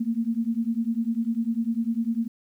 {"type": "beating tone pair", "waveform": "sine", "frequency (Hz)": [224.8, 234.8], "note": ["A3", "A#3"], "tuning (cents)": [37, 13], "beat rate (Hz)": 10, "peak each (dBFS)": -26, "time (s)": [0, 2.28], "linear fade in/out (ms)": 10, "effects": ["10-bit"]}